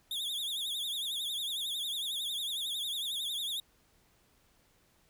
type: tone with vibrato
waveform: 45% pulse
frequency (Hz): 3520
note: A7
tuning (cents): 0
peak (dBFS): -33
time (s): 0.11-3.6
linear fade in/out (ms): 2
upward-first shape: triangle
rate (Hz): 11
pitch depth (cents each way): 150
effects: pink hiss -68 dBFS RMS until 5.09 s